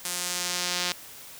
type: tone with band-pass filter sweep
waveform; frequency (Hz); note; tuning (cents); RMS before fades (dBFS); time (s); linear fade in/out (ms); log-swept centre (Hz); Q
sawtooth; 178; F3; +33; -30; 0.05-0.92; 2; 9000 to 4500; 1.1
effects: white hiss -45 dBFS RMS until 1.39 s